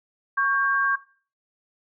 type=tone pair together; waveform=sine; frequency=1113 / 1596.8 Hz; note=C#6 / G6; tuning=+7 / +32 cents; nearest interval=tritone; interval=625 cents; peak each=-22 / -22 dBFS; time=0.37-0.96 s; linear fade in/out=10 ms; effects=noise-tail reverb RT60 0.4 s tail -17 dB re dry